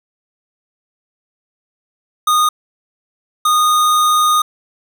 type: tone bursts at uneven times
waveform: square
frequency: 1232 Hz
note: D#6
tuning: 17 cents flat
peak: -11 dBFS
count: 2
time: 2.27-2.49 / 3.45-4.42 s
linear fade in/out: 5 ms
effects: none